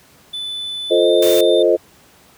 triangle tone with pitch glide, 3498 to 3590 Hz, A7 to A7, -11 to +34 cents, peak -22 dBFS, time 0.33-1.63 s, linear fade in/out 10 ms, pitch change +45 cents, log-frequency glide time 0.88-1.06 s
sine chord, F dominant seventh, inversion none, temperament equal, 349.2 / 440 / 523.3 / 622.3 Hz, F4 / A4 / C5 / Eb5, 0 / 0 / 0 / 0 cents, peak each -16 dBFS, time 0.9-1.77 s, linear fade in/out 20 ms
white noise, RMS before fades -25 dBFS, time 1.22-1.41 s, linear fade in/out 5 ms
effects pink hiss -49 dBFS RMS until 2.37 s + high-pass 80 Hz 12 dB/octave

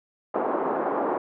pink band-pass noise, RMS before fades -26 dBFS, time 0.34-1.18 s, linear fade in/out 5 ms, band 300 to 1100 Hz, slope 24 dB/octave, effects none

